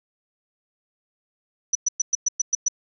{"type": "tone bursts", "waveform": "sine", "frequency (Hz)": 5940, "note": "F#8", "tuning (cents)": 6, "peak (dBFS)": -17, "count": 8, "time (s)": [1.73, 2.684], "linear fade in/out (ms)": 5, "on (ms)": 23, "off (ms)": 110, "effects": []}